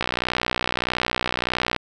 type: click train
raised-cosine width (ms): 0.3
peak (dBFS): -5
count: 109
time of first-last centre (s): 0.01-1.763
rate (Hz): 61.6
effects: none